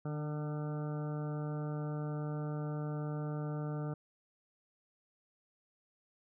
harmonic tone with a mistuned harmonic, 150.2 Hz, D3, 39 cents sharp, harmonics 1 / 2 / 3 / 4 / 5 / 6 / 8 / 9 / 10, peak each -36 / -44 / -46 / -48 / -52 / -56 / -54 / -54 / -60 dBFS, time 0.05-3.94 s, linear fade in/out 5 ms, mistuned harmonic 2, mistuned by -21 cents, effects none

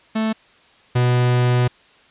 45% pulse tone pair in turn, 220 / 123.47 Hz, A3 / B2, 0 / 0 cents, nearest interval minor seventh, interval 1000 cents, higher first, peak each -18 / -14 dBFS, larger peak second, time 0.15-0.33 / 0.95-1.68 s, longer second, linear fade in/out 10 ms, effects white hiss -52 dBFS RMS until 2.1 s + resampled to 8000 Hz

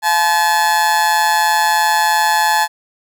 30% pulse tone with amplitude modulation, 860 Hz, A5, 40 cents flat, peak -6 dBFS, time 0.02-2.68 s, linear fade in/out 50 ms, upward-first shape sine, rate 163 Hz, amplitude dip 65%, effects none

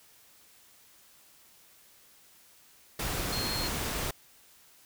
sine tone in noise, 4242 Hz, C8, 23 cents sharp, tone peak -34 dBFS, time 3.32-3.68 s, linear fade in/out 5 ms, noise pink, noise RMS -33 dBFS, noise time 2.99-4.11 s, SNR -4 dB, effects white hiss -59 dBFS RMS until 4.85 s

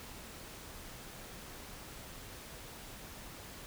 silence, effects pink hiss -49 dBFS RMS until 3.66 s

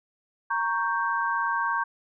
sine chord, G diminished, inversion first, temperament equal, 932.3 / 1108.7 / 1568 Hz, Bb5 / Db6 / G6, 0 / 0 / 0 cents, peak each -28 dBFS, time 0.5-1.84 s, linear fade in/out 10 ms, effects none

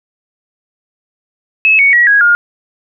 sine tone with pitch steps, 2589 / 2228 / 1917.3 / 1649.9 / 1419.8 Hz, E7 / C#7 / A#6 / G#6 / F6, -32 / +8 / +48 / -12 / +28 cents, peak -5 dBFS, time 1.65-2.35 s, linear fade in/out 0 ms, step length 140 ms, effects none

